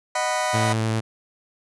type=chord; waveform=sawtooth; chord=B major; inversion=first; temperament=just; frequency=617.4 / 740.8 / 987.8 Hz; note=D#5 / F#5 / B5; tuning=-14 / +2 / 0 cents; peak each=-22 dBFS; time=0.15-0.73 s; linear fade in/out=5 ms
type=tone; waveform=sawtooth; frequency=111.2 Hz; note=A2; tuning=19 cents sharp; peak=-17 dBFS; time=0.53-1.01 s; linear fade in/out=20 ms
effects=resampled to 24000 Hz